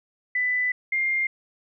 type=tone pair in turn; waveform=sine; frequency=1994 / 2113 Hz; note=B6 / C7; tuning=+16 / +16 cents; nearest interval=minor second; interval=100 cents; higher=second; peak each=-21 dBFS; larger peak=neither; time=0.35-0.72 / 0.92-1.27 s; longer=first; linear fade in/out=5 ms; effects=none